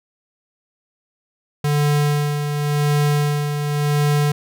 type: tone with tremolo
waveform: square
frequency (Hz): 146.83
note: D3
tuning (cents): 0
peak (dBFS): -15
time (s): 1.64-4.32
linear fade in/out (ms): 5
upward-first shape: sine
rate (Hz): 0.91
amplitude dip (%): 50
effects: none